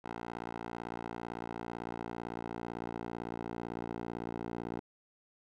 10% pulse tone with band-pass filter sweep, 57.9 Hz, A#1, 11 cents flat, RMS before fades -41 dBFS, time 0.04-4.8 s, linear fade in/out 10 ms, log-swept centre 840 to 490 Hz, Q 0.88, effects none

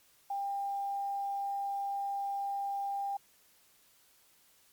sine tone with quantisation, 797 Hz, G5, 28 cents sharp, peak -32 dBFS, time 0.3-3.17 s, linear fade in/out 5 ms, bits 10, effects white hiss -65 dBFS RMS until 4.72 s + MP3 96 kbps

